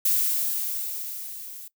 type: noise with level ramp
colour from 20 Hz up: violet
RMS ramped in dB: -21 to -41 dBFS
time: 0.05-1.68 s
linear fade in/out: 5 ms
effects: noise-tail reverb RT60 0.1 s tail -19 dB re dry